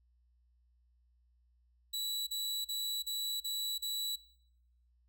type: tone bursts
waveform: sawtooth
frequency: 3933 Hz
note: B7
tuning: 8 cents flat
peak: -32 dBFS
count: 6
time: 1.93-4.16 s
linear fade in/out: 10 ms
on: 340 ms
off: 38 ms
effects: noise-tail reverb RT60 0.8 s tail -22 dB re dry + added 60 Hz sine -67 dBFS peak until 5.08 s